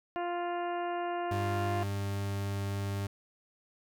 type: harmonic tone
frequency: 349.2 Hz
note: F4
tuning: in tune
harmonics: 1 / 2 / 3 / 4 / 5 / 6 / 7 / 8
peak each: -36 / -34 / -41 / -45 / -47 / -54 / -55 / -51 dBFS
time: 0.16-1.83 s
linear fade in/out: 0 ms
type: tone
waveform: 40% pulse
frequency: 99.6 Hz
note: G2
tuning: 28 cents sharp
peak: -31 dBFS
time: 1.31-3.07 s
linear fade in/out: 5 ms
effects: none